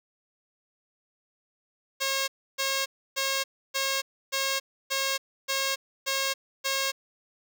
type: tone bursts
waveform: 5% pulse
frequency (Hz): 542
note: C#5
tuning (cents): -39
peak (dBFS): -14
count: 9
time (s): 2-6.92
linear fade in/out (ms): 20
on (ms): 280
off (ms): 300
effects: none